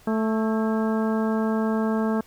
harmonic tone with a mistuned harmonic, 220 Hz, A3, in tune, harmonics 1 / 2 / 3 / 4 / 5 / 6 / 7, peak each -22 / -28 / -32 / -34 / -36 / -38 / -39 dBFS, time 0.07-2.21 s, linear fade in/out 5 ms, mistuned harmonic 7, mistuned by +75 cents, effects pink hiss -54 dBFS RMS until 2.26 s

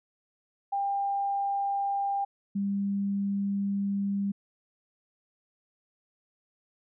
sine tone pair in turn, 797 / 199.25 Hz, G5 / G3, +28 / +28 cents, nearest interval 2 octaves, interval 2400 cents, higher first, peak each -26 dBFS, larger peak neither, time 0.72-2.25 / 2.55-4.32 s, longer second, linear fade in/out 10 ms, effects none

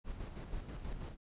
brown noise with tremolo, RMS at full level -41 dBFS, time 0.04-1.17 s, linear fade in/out 50 ms, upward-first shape square, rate 6.2 Hz, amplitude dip 45%, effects resampled to 8000 Hz

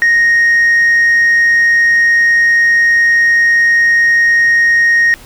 sine tone with tanh clipping, 1865 Hz, A#6, in tune, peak -7 dBFS, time 0.02-5.14 s, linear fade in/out 0 ms, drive 1 dB, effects pink hiss -38 dBFS RMS until 5.25 s

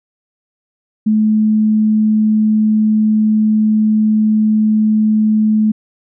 sine tone, 215.5 Hz, A3, 36 cents flat, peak -9 dBFS, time 1.06-5.72 s, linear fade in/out 10 ms, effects none

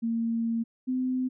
sine tone pair in turn, 229.4 / 255.9 Hz, A#3 / C4, -28 / -38 cents, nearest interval major second, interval 190 cents, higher second, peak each -25 dBFS, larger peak neither, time 0.02-0.64 / 0.87-1.29 s, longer first, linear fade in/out 20 ms, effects none

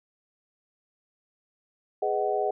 sine chord, G# minor seventh, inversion none, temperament just, 415.3 / 498.4 / 623 / 747.5 Hz, G#4 / B4 / D#5 / F#5, 0 / +16 / +2 / +17 cents, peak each -28 / -33 / -30 / -28 dBFS, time 2.02-2.51 s, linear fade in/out 5 ms, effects none

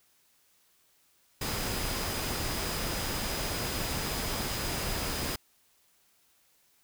sine tone in noise, 4972 Hz, D#8, 2 cents flat, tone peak -42 dBFS, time 1.41-5.36 s, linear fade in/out 5 ms, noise pink, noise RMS -33 dBFS, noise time 1.41-5.36 s, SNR -12 dB, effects white hiss -67 dBFS RMS until 6.83 s

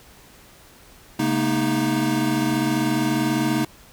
square tone cluster, 136 / 217.2 / 237.4 / 312.2 Hz, C#3 / A3 / A#3 / D#4, -33 / -22 / +32 / +6 cents, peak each -28 / -28 / -26 / -23 dBFS, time 1.19-3.65 s, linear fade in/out 5 ms, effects pink hiss -49 dBFS RMS until 3.92 s

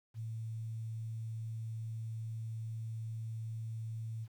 sine tone with quantisation, 112.2 Hz, A2, 34 cents sharp, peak -38 dBFS, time 0.14-4.28 s, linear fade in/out 50 ms, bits 11, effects none

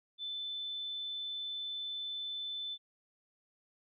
sine tone, 3520 Hz, A7, in tune, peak -37 dBFS, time 0.18-2.78 s, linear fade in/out 50 ms, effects none

